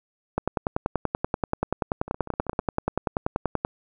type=two click trains; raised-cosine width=1 ms; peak=-9 / -22 dBFS; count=35 / 9; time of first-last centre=0.38-3.649 / 2.08-2.596 s; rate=10.4 / 15.5 Hz; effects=none